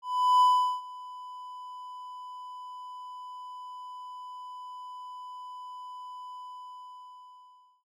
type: tone with ADSR envelope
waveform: triangle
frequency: 999 Hz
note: B5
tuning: 20 cents sharp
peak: -15 dBFS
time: 0.02-7.84 s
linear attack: 390 ms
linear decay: 400 ms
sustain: -23 dB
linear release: 1500 ms
effects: none